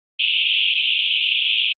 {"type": "band-pass noise", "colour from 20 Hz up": "white", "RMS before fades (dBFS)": -19, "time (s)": [0.19, 1.73], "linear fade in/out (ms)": 10, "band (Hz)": [2500, 3400], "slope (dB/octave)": 96, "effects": ["Opus 32 kbps"]}